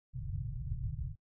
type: low-pass noise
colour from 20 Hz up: white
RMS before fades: -38 dBFS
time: 0.13-1.16 s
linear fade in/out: 50 ms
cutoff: 150 Hz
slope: 96 dB/octave
effects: noise-tail reverb RT60 0.1 s tail -26 dB re dry